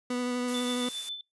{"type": "tone with vibrato", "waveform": "30% pulse", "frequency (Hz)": 246.9, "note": "B3", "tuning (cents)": 0, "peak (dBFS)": -26, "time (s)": [0.1, 0.89], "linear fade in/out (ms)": 5, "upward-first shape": "sine", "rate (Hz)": 12, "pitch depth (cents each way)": 13}
{"type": "noise", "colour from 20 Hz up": "blue", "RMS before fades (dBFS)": -38, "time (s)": [0.48, 1.09], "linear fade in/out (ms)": 0}
{"type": "tone with tremolo", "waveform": "sine", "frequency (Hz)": 3520, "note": "A7", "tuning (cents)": 0, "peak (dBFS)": -32, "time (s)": [0.54, 1.21], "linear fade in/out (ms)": 2, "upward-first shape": "sine", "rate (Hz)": 7.4, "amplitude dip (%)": 60}
{"effects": ["noise-tail reverb RT60 0.2 s tail -26 dB re dry", "resampled to 24000 Hz"]}